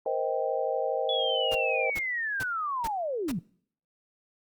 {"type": "chord", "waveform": "sine", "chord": "C minor seventh", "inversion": "third", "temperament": "just", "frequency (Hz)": [470.9, 523.3, 627.9, 784.9], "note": ["Bb4", "C5", "Eb5", "G5"], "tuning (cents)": [18, 0, 16, 2], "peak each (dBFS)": [-32, -30, -32, -33], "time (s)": [0.06, 1.9], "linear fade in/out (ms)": 2}
{"type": "linear sweep", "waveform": "sine", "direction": "down", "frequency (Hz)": [3432, 149.7], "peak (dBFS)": -28, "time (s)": [1.09, 3.39], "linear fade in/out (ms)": 2}
{"type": "noise bursts", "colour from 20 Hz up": "pink", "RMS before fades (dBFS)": -37, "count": 5, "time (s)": [1.51, 3.32], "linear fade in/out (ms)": 10, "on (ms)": 42, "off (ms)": 400}
{"effects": ["noise-tail reverb RT60 0.6 s tail -25 dB re dry", "Opus 32 kbps"]}